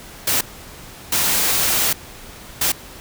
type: noise bursts at uneven times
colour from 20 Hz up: white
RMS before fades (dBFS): -18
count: 3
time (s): 0.27-0.41 / 1.12-1.93 / 2.61-2.72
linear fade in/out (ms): 5
effects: pink hiss -39 dBFS RMS until 3 s